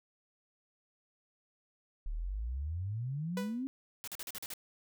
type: exponential sweep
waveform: sine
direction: up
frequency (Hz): 34.9 to 274.1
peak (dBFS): -34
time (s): 2.06-3.67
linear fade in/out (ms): 0
type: tone with exponential decay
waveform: sawtooth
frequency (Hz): 493.9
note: B4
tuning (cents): 0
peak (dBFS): -30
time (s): 3.37-3.64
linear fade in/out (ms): 2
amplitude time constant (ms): 57
type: noise bursts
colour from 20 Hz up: white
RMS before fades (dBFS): -42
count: 7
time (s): 4.04-4.537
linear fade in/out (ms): 0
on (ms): 35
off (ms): 42
effects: none